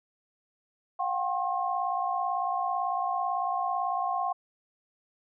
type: tone cluster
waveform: sine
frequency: 715 / 773 / 1072 Hz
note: F5 / G5 / C6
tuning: +41 / -24 / +42 cents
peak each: -31 dBFS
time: 0.99-4.33 s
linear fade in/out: 10 ms
effects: none